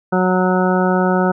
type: harmonic tone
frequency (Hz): 184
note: F#3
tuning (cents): -9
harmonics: 1 / 2 / 3 / 4 / 5 / 7 / 8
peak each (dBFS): -16 / -19 / -21 / -22 / -23 / -24 / -25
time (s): 0.12-1.32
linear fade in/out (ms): 10
effects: none